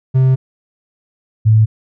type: tone pair in turn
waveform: triangle / sine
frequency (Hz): 130.81 / 109.48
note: C3 / A2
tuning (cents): 0 / -8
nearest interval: minor third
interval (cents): 308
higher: first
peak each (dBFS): -6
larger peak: neither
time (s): 0.14-0.36 / 1.45-1.66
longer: first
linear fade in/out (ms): 20
effects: none